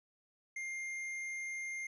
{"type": "tone with hard clipping", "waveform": "sine", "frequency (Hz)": 2112, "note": "C7", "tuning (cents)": 16, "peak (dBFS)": -40, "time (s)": [0.56, 1.87], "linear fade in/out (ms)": 5, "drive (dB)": 7, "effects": []}